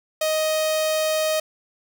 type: tone with notch filter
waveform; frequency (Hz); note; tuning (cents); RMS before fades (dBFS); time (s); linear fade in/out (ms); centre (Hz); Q
sawtooth; 625; D#5; +8; -22; 0.21-1.4; 5; 1500; 1.4
effects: none